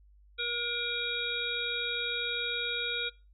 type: harmonic tone with a mistuned harmonic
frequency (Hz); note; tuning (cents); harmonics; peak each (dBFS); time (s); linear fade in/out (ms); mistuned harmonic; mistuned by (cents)
476.3; A#4; +37; 1 / 3 / 5 / 7 / 8; -41 / -36 / -36 / -38 / -35; 0.38-3.1; 20; 8; -16
effects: noise-tail reverb RT60 0.3 s tail -23 dB re dry + added 50 Hz sine -56 dBFS peak until 3.33 s